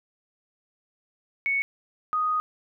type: tone pair in turn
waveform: sine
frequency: 2217 / 1244.2 Hz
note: C#7 / D#6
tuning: 0 / 0 cents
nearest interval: minor seventh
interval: 1000 cents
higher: first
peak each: -22 dBFS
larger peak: neither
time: 1.46-1.62 / 2.13-2.4 s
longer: second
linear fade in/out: 0 ms
effects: none